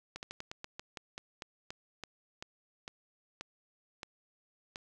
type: slowing click train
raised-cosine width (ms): 0.2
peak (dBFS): -24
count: 17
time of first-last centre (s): 0.16-4.759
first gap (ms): 69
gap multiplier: 1.17
effects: none